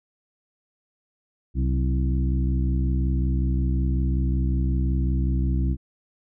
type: harmonic tone with a mistuned harmonic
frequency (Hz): 65.41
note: C2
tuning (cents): 0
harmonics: 1 / 2 / 3 / 4 / 5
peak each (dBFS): -21 / -27 / -31 / -33 / -35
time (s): 1.54-5.77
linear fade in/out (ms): 50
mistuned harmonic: 3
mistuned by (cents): -58
effects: none